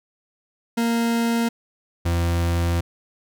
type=tone pair in turn; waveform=40% pulse; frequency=232.2 / 85.38 Hz; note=A#3 / F2; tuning=-7 / -39 cents; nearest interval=octave + perfect fourth; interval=1732 cents; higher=first; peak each=-18 dBFS; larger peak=neither; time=0.77-1.49 / 2.05-2.81 s; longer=second; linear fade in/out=10 ms; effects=none